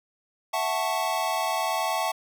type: chord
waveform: square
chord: F# minor seventh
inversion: third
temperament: equal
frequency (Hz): 659.3 / 740 / 880 / 1108.7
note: E5 / F#5 / A5 / C#6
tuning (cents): 0 / 0 / 0 / 0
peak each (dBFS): -31 / -31 / -30 / -32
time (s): 0.53-2.12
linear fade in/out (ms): 10
effects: none